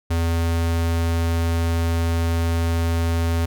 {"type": "tone", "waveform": "square", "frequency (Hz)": 83.5, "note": "E2", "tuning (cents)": 23, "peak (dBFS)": -19, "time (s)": [0.1, 3.46], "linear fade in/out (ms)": 10, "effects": []}